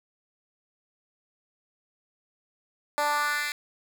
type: tone with high-pass filter sweep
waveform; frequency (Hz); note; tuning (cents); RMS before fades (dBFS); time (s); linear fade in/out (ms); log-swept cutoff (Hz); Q
10% pulse; 293.7; D4; 0; -27; 2.98-3.52; 0; 660 to 2400; 2.2
effects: none